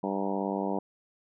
harmonic tone with a mistuned harmonic, 98 Hz, G2, in tune, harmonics 2 / 3 / 4 / 5 / 6 / 7 / 8 / 9 / 10, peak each -33 / -35 / -36 / -37 / -38 / -38 / -39 / -40 / -40 dBFS, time 0.03-0.79 s, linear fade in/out 5 ms, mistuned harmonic 10, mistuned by -48 cents, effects none

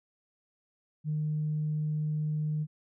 sine tone, 152.6 Hz, D#3, 33 cents flat, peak -27 dBFS, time 1.04-2.67 s, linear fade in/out 50 ms, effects tanh soft clip ceiling -23 dBFS

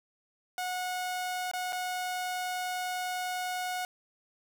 sawtooth tone with dropouts, 730 Hz, F#5, 24 cents flat, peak -28 dBFS, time 0.58-3.85 s, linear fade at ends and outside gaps 1 ms, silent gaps 1.514-1.535 / 1.724-1.729 s, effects none

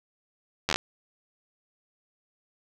slowing click train, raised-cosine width 0.2 ms, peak -7 dBFS, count 6, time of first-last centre 0.69-0.76 s, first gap 11 ms, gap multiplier 1.12, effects none

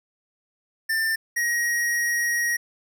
square tone pair in turn, 1789 / 1890.7 Hz, A6 / A#6, +28 / +24 cents, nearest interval minor second, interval 96 cents, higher second, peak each -22 dBFS, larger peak neither, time 0.89-1.16 / 1.36-2.57 s, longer second, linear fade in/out 10 ms, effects none

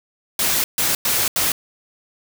white noise bursts at uneven times, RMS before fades -19 dBFS, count 4, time 0.39-0.64 / 0.78-0.95 / 1.05-1.28 / 1.36-1.52 s, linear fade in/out 2 ms, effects none

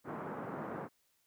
pink band-pass noise, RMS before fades -42 dBFS, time 0.04-0.89 s, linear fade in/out 50 ms, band 150 to 1400 Hz, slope 24 dB/octave, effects white hiss -75 dBFS RMS until 1.26 s

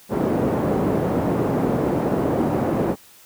pink band-pass noise, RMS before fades -21 dBFS, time 0.09-2.96 s, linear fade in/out 50 ms, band 170 to 590 Hz, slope 12 dB/octave, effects white hiss -49 dBFS RMS until 3.25 s

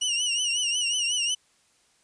25% pulse tone with vibrato, 2882 Hz, F#7, 46 cents flat, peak -20 dBFS, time 0.01-1.35 s, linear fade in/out 10 ms, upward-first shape triangle, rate 5.5 Hz, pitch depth 99 cents each way, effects white hiss -64 dBFS RMS until 2.03 s + resampled to 22050 Hz

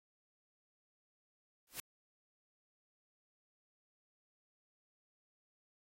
white noise with exponential growth, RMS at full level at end -38 dBFS, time 1.67-1.8 s, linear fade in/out 2 ms, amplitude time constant 27 ms, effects AAC 48 kbps

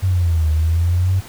sine exponential two-way sweep, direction down then up, 96.1 to 76.6 to 96.1 Hz, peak -13 dBFS, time 0.02-1.21 s, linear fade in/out 20 ms, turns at 0.5 s, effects pink hiss -39 dBFS RMS until 1.28 s

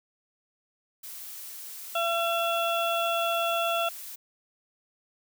blue noise, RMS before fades -41 dBFS, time 1.03-4.16 s, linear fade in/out 10 ms
harmonic tone, 677 Hz, E5, 46 cents sharp, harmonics 1 / 2 / 4 / 5, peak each -27 / -30 / -33 / -34 dBFS, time 1.95-3.89 s, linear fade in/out 5 ms
effects none

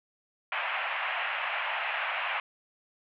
white band-pass noise, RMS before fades -32 dBFS, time 0.52-2.4 s, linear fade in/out 2 ms, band 620 to 2800 Hz, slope 48 dB/octave, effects none

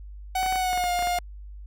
45% pulse tone with pitch glide, 749 to 709 Hz, F#5 to F5, +21 to +26 cents, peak -23 dBFS, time 0.35-1.19 s, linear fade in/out 5 ms, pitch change -95 cents, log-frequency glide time 0.56-0.91 s
clicks, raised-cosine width 0.5 ms, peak -21 dBFS, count 11, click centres 0.43 / 0.462 / 0.525 / 0.558 / 0.731 / 0.776 / 0.84 / 0.991 / 1.025 / 1.072 / 1.187 s
effects added 50 Hz sine -38 dBFS peak until 1.66 s

